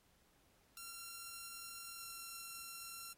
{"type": "tone with pitch glide", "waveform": "5% pulse", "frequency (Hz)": [1370, 1362.1], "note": ["F6", "F6"], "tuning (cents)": [-34, -44], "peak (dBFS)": -38, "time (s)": [0.77, 3.13], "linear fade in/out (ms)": 2, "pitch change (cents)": -10, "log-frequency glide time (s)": [1.96, 2.06], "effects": ["pink hiss -73 dBFS RMS until 3.17 s", "AAC 48 kbps"]}